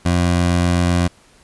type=tone; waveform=20% pulse; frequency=87.8 Hz; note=F2; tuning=10 cents sharp; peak=-9 dBFS; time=0.05-1.08 s; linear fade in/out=10 ms; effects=pink hiss -51 dBFS RMS until 1.43 s + resampled to 24000 Hz